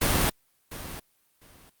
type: noise with echo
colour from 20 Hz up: pink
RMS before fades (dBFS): -23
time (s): 0.01-0.3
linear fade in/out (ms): 10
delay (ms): 700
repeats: 2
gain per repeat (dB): -15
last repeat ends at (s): 1.7
effects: white hiss -68 dBFS RMS until 1.8 s + Opus 32 kbps